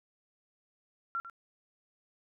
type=tone with echo; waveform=sine; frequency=1368 Hz; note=F6; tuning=36 cents flat; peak=-31 dBFS; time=1.15-1.2 s; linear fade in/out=0 ms; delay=98 ms; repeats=1; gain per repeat=-12 dB; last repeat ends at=1.298 s; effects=none